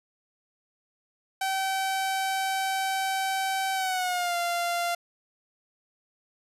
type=tone with pitch glide; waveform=sawtooth; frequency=769 to 693.1 Hz; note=G5 to F5; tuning=-33 to -13 cents; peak=-22 dBFS; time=1.41-4.95 s; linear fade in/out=5 ms; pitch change=-180 cents; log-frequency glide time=3.74-4.36 s; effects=resampled to 32000 Hz